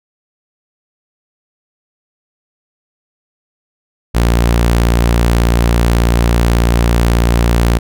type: tone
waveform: sawtooth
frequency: 58.27 Hz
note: A#1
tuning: in tune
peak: -5 dBFS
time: 4.14-7.79 s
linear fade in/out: 20 ms
effects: none